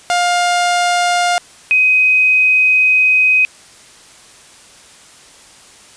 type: tone pair in turn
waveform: sawtooth / sine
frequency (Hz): 706 / 2516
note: F5 / D#7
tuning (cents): +19 / +19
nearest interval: octave + minor seventh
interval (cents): 2200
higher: second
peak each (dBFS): -8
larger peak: neither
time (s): 0.1-1.38 / 1.71-3.45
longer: second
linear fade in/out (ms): 0
effects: white hiss -42 dBFS RMS until 5.96 s + resampled to 22050 Hz